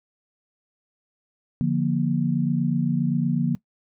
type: chord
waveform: sine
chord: Bb major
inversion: first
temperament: equal with one note detuned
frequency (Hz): 146.83 / 174.61 / 236.2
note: D3 / F3 / Bb3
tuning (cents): 0 / 0 / +23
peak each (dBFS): -24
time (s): 1.61-3.55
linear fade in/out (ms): 0
effects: noise-tail reverb RT60 0.1 s tail -21 dB re dry